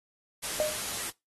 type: noise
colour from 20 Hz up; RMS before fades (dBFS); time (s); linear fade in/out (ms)
white; -34; 0.42-1.11; 20
type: tone with exponential decay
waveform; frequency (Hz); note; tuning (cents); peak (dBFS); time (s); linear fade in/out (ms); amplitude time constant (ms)
sine; 610; D#5; -34; -22; 0.6-0.84; 0; 52
effects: noise-tail reverb RT60 0.2 s tail -22 dB re dry + AAC 32 kbps